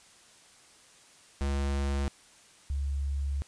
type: tone pair in turn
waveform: square / sine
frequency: 69.6 / 69.87 Hz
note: C#2 / C#2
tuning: +8 / +14 cents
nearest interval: unison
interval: 6 cents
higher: second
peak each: -28 dBFS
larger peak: neither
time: 1.41-2.08 / 2.7-3.42 s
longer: second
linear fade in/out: 0 ms
effects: white hiss -57 dBFS RMS until 3.47 s + resampled to 22050 Hz